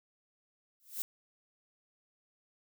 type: noise with exponential growth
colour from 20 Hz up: violet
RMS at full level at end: -32 dBFS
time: 0.8-1.02 s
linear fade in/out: 0 ms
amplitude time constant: 46 ms
effects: none